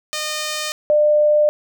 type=tone pair in turn; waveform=5% pulse / sine; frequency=611 / 598.8 Hz; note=D#5 / D5; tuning=-32 / +33 cents; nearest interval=unison; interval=35 cents; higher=first; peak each=-11 dBFS; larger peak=neither; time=0.13-0.72 / 0.9-1.49 s; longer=neither; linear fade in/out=0 ms; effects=none